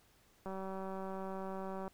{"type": "click train", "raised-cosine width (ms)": 1, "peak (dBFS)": -30, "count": 272, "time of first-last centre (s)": [0.46, 1.879], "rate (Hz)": 191, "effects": ["pink hiss -68 dBFS RMS until 1.93 s"]}